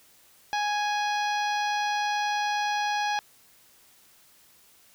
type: harmonic tone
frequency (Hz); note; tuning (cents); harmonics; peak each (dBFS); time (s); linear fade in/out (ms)
830.6; G#5; 0; 1 / 2 / 3 / 4 / 5 / 6 / 7; -26 / -32 / -36 / -38 / -40 / -42 / -43; 0.53-3.19; 0
effects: white hiss -58 dBFS RMS until 4.94 s